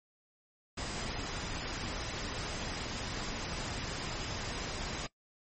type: tone in noise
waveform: sine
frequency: 4978 Hz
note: D#8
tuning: in tune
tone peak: -49 dBFS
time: 0.77-5.07 s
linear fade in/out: 10 ms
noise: pink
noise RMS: -38 dBFS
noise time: 0.77-5.07 s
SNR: -14 dB
effects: noise-tail reverb RT60 0.1 s tail -19 dB re dry + MP3 32 kbps